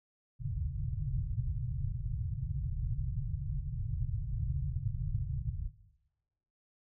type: low-pass noise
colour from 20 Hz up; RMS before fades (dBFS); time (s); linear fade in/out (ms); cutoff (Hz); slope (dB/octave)
white; -35; 0.39-5.7; 50; 150; 96
effects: noise-tail reverb RT60 1.0 s tail -17 dB re dry